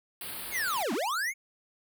white band-stop noise, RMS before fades -39 dBFS, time 0.21-0.83 s, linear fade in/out 2 ms, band 4800 to 8500 Hz, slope 96 dB/octave
square linear two-way sweep, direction down then up, 2261 to 199 to 2261 Hz, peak -29 dBFS, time 0.51-1.34 s, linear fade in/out 50 ms, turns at 0.93 s
effects none

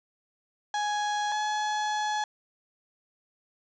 35% pulse tone pair in turn, 833 / 846.6 Hz, G#5 / G#5, +5 / +33 cents, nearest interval unison, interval 28 cents, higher second, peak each -25 dBFS, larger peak neither, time 0.74-1.32 / 1.32-2.24 s, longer second, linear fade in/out 2 ms, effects resampled to 16000 Hz + 10-bit

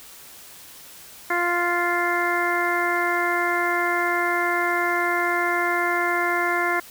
harmonic tone, 349.2 Hz, F4, in tune, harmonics 1 / 2 / 3 / 4 / 5 / 6, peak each -27 / -27 / -27 / -27 / -27 / -27 dBFS, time 1.3-6.8 s, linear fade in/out 5 ms, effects white hiss -44 dBFS RMS until 6.9 s

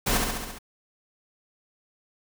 pink noise with echo, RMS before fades -24 dBFS, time 0.06-0.18 s, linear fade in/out 10 ms, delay 68 ms, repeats 6, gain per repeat -3 dB, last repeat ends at 0.588 s, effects none

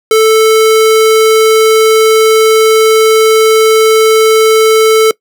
square tone, 440 Hz, A4, in tune, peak -4 dBFS, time 0.11-5.11 s, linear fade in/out 2 ms, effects noise-tail reverb RT60 0.1 s tail -22 dB re dry

